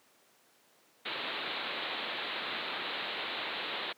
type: low-pass noise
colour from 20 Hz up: white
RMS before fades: -37 dBFS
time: 1.05-3.93 s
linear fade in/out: 10 ms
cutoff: 4100 Hz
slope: 96 dB/octave
effects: pink hiss -65 dBFS RMS until 3.97 s + high-pass 300 Hz 12 dB/octave